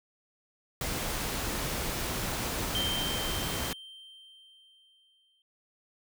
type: noise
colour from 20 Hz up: pink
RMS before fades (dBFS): -33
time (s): 0.81-3.73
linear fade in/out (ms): 2
type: tone with exponential decay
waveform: triangle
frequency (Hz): 3136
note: G7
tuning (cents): 0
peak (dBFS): -27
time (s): 2.75-5.42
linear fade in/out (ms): 1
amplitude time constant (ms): 580
effects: none